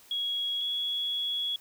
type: tone pair in turn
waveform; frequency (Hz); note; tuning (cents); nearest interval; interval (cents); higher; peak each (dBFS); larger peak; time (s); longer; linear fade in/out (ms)
sine; 3322 / 3355; G#7 / G#7; 0 / +17; unison; 17; second; -28 / -28; neither; 0.11-0.61 / 0.61-1.56; second; 2
effects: white hiss -56 dBFS RMS until 1.6 s